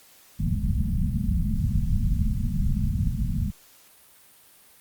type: low-pass noise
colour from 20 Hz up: pink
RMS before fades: -24 dBFS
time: 0.39-3.51 s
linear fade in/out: 10 ms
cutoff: 230 Hz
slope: 96 dB/octave
effects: white hiss -54 dBFS RMS until 4.8 s + Opus 48 kbps